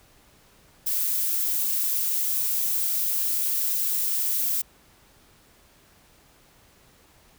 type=noise; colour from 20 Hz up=violet; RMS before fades=-25 dBFS; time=0.86-4.62 s; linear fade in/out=10 ms; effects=pink hiss -57 dBFS RMS until 7.38 s